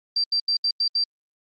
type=tone bursts at uneven times; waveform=sine; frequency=4699 Hz; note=D8; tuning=in tune; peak=-19 dBFS; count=6; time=0.16-0.24 / 0.32-0.4 / 0.48-0.57 / 0.64-0.71 / 0.8-0.88 / 0.95-1.04 s; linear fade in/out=5 ms; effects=Opus 24 kbps